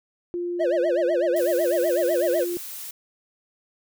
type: tone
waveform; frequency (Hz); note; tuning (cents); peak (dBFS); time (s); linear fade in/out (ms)
sine; 350; F4; +4; -25; 0.34-2.57; 0
type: tone with vibrato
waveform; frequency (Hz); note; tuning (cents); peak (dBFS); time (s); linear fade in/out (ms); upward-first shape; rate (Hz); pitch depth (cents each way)
triangle; 567; C#5; +39; -18; 0.59-2.45; 20; sine; 8; 250
type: noise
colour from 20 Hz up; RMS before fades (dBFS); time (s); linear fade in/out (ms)
blue; -36; 1.36-2.91; 5
effects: none